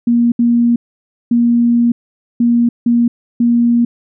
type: tone bursts at uneven times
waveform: sine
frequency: 236.9 Hz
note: A#3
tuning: 28 cents sharp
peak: -8 dBFS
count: 6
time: 0.07-0.32 / 0.39-0.76 / 1.31-1.92 / 2.4-2.69 / 2.86-3.08 / 3.4-3.85 s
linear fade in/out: 5 ms
effects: none